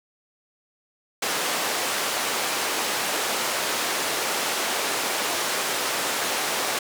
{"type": "band-pass noise", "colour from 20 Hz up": "pink", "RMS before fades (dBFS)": -26, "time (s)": [1.22, 6.79], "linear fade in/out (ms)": 5, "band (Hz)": [460, 12000], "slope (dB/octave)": 12, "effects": []}